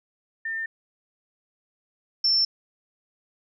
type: tone pair in turn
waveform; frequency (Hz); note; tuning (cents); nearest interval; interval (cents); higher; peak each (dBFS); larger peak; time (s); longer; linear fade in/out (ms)
sine; 1803 / 5375; A6 / E8; +42 / +33; octave + perfect fifth; 1891; second; -27 / -18; second; 0.45-0.66 / 2.24-2.45; neither; 5
effects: none